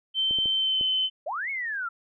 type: tone with pitch glide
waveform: sine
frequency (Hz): 3099 to 3056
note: G7 to G7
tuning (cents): -21 to -45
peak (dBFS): -22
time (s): 0.14-1.1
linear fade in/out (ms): 50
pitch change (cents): -24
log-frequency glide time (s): 0.56-0.82
type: clicks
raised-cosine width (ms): 2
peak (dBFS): -26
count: 4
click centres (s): 0.31 / 0.387 / 0.458 / 0.811
type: linear two-way sweep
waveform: sine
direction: up then down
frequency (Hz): 528 to 2226 to 1324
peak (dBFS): -28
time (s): 1.26-1.89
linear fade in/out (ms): 10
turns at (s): 1.5
effects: none